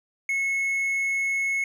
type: tone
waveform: triangle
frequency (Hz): 2187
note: C#7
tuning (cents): -24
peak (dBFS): -21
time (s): 0.29-1.64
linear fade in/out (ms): 2
effects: none